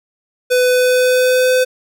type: tone with pitch glide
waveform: square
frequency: 500 to 508.7 Hz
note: B4 to C5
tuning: +21 to -49 cents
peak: -11 dBFS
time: 0.5-1.65 s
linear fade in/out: 20 ms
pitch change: +30 cents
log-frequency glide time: 0.64-1.53 s
effects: none